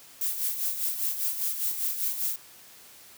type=noise with tremolo; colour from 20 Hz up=violet; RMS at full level=-27 dBFS; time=0.21-2.36 s; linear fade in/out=2 ms; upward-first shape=sine; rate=5 Hz; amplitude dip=60%; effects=white hiss -51 dBFS RMS until 3.17 s + high-pass 60 Hz 12 dB/octave